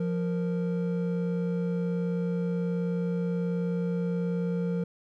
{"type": "tone pair together", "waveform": "triangle", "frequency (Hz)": [174.6, 465.1], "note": ["F3", "A#4"], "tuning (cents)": [0, -4], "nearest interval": "octave + perfect fourth", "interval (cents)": 1696, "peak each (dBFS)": [-25, -31], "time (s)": [0, 4.84], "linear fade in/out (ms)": 5, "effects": []}